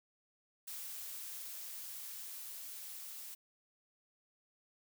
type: noise with level ramp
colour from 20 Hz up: blue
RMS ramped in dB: -45 to -48 dBFS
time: 0.67-3.35 s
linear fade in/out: 10 ms
effects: none